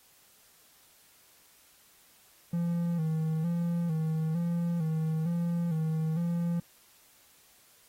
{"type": "tone with vibrato", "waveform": "triangle", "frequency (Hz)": 164.81, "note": "E3", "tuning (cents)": 0, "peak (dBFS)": -25, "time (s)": [2.53, 6.6], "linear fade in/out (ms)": 5, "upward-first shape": "square", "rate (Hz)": 1.1, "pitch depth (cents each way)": 65, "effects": ["white hiss -61 dBFS RMS until 7.88 s", "AAC 48 kbps"]}